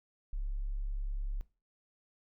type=tone; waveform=sine; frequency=34.65 Hz; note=C#1; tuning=in tune; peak=-33 dBFS; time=0.33-1.41 s; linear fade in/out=0 ms; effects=noise-tail reverb RT60 0.3 s tail -18 dB re dry